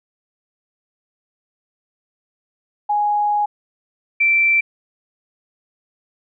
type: tone pair in turn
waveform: sine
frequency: 830.6 / 2341 Hz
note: G#5 / D7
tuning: 0 / -6 cents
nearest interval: octave + tritone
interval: 1794 cents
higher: second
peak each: -15 / -12 dBFS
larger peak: second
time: 2.89-3.46 / 4.2-4.61 s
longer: first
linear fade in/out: 10 ms
effects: none